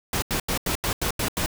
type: noise bursts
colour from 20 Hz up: pink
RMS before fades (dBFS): -25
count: 8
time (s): 0.13-1.461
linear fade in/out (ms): 2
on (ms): 92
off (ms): 85
effects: none

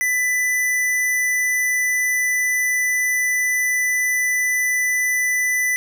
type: tone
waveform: square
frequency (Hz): 1993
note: B6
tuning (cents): +15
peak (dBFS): -18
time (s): 0.01-5.76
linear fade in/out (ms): 0
effects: none

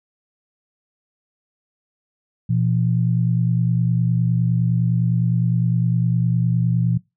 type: tone pair together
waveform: sine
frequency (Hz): 120.21 / 170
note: B2 / F3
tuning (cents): -46 / -46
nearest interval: tritone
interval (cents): 600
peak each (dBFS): -18 / -20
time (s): 2.49-6.98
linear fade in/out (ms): 10
effects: noise-tail reverb RT60 0.2 s tail -20 dB re dry

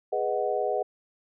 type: chord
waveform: sine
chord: G# minor seventh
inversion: none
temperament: equal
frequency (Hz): 415.3 / 493.9 / 622.3 / 740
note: G#4 / B4 / D#5 / F#5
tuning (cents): 0 / 0 / 0 / 0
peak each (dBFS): -30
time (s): 0.12-0.83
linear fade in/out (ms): 10
effects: none

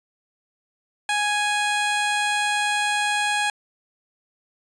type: tone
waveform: 15% pulse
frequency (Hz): 830.6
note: G#5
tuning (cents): 0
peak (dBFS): -14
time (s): 1.09-3.5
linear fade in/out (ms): 2
effects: resampled to 22050 Hz

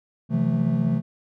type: chord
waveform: triangle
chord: F# half-diminished seventh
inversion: second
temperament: equal with one note detuned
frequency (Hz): 130.81 / 164.81 / 180.35 / 220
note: C3 / E3 / F#3 / A3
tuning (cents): 0 / 0 / -44 / 0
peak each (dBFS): -24 / -22 / -25 / -22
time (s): 0.29-1.02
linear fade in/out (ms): 50
effects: none

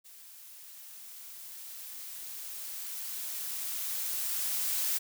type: noise with level ramp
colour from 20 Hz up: blue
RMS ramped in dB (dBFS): -52 to -30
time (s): 0.04-4.99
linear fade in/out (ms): 20
effects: none

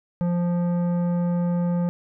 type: tone with tanh clipping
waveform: triangle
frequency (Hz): 174.61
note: F3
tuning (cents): 0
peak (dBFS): -22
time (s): 0.21-1.89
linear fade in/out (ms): 0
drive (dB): 16
effects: none

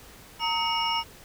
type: tone cluster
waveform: sine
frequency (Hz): 921 / 1274 / 2231 / 2864 / 5390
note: A#5 / D#6 / C#7 / F7 / E8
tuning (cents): -21 / +41 / +11 / +43 / +38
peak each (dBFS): -27 / -34 / -34 / -29 / -34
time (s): 0.39-1.04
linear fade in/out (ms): 50
effects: pink hiss -49 dBFS RMS until 1.24 s

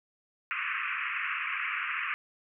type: band-pass noise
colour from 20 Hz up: white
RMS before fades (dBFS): -33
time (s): 0.51-2.14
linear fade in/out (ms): 0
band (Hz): 1100 to 2700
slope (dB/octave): 96
effects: none

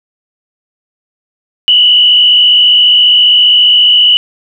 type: tone with frequency modulation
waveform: sine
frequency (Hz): 2955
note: F#7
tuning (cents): -3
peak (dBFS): -3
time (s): 1.68-4.17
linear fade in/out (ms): 0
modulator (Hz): 54.8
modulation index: 1.5
effects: none

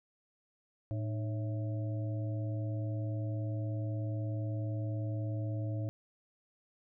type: harmonic tone with a mistuned harmonic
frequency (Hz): 110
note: A2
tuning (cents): 0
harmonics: 1 / 3 / 5 / 6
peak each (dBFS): -33 / -43 / -47 / -49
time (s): 0.91-5.89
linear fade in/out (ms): 0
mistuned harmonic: 3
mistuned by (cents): -130
effects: none

